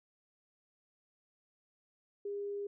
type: tone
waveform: sine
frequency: 405.1 Hz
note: G#4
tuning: 43 cents flat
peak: -36 dBFS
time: 2.25-2.67 s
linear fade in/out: 5 ms
effects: none